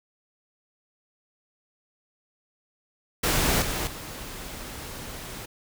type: noise with level steps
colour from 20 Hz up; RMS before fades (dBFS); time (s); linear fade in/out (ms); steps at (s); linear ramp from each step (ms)
pink; -23 / -29 / -38; 3.23-5.46; 10; 3.62 / 3.87; 2
effects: none